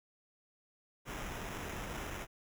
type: noise with sample-and-hold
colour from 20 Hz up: pink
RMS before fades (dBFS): -42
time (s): 1.05-2.27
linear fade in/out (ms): 50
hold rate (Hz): 4410
effects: none